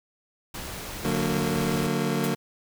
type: noise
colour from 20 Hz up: pink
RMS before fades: -36 dBFS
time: 0.54-1.87 s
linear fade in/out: 5 ms
type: chord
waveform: 25% pulse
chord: D augmented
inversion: none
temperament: just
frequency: 146.83 / 183.54 / 229.4 Hz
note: D3 / F#3 / A#3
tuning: 0 / -14 / -28 cents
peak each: -25 / -25 / -24 dBFS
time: 1.04-2.35 s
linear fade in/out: 10 ms
type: noise with exponential decay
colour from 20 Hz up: white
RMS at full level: -30 dBFS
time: 2.24-2.36 s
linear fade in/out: 0 ms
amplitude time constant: 25 ms
effects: none